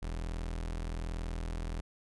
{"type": "tone", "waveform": "35% pulse", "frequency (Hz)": 41.2, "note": "E1", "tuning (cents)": 0, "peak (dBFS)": -33, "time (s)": [0.02, 1.81], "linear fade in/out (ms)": 10, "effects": ["resampled to 24000 Hz"]}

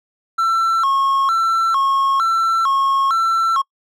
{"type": "tone with vibrato", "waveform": "triangle", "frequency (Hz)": 1209, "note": "D6", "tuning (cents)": 50, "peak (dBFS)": -12, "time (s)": [0.38, 3.62], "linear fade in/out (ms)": 10, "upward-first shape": "square", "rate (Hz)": 1.1, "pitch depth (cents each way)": 180, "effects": ["noise-tail reverb RT60 0.1 s tail -26 dB re dry"]}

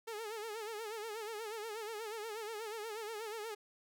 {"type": "tone with vibrato", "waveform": "sawtooth", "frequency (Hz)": 436.4, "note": "A4", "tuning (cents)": -14, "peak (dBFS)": -37, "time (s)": [0.07, 3.55], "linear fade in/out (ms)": 10, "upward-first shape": "sine", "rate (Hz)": 8.3, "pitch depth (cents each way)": 100, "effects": []}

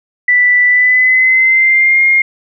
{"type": "tone with pitch glide", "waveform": "sine", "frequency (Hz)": [1975.5, 2130], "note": ["B6", "C7"], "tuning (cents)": [0, 30], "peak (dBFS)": -6, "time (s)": [0.28, 2.22], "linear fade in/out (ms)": 5, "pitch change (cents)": 130, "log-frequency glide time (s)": [0.67, 2.03], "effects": []}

